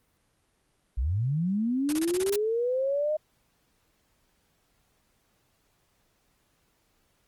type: linear sweep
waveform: sine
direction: up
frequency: 51.91 to 622.3 Hz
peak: -24 dBFS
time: 0.97-3.17 s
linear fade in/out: 10 ms
type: noise bursts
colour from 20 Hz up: white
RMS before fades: -32 dBFS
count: 8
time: 1.89-2.358 s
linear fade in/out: 0 ms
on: 34 ms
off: 28 ms
effects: pink hiss -70 dBFS RMS until 7.27 s + Opus 32 kbps